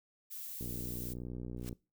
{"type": "noise", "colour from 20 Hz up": "violet", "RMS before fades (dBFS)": -44, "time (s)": [0.3, 1.14], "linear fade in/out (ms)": 20}
{"type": "click train", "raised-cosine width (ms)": 3, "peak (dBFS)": -30, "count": 69, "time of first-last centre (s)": [0.61, 1.728], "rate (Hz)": 60.8}
{"type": "noise with exponential growth", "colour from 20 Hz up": "white", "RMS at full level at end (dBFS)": -45, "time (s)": [1.57, 1.69], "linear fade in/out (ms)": 0, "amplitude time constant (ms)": 26}
{"effects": ["noise-tail reverb RT60 0.3 s tail -23 dB re dry"]}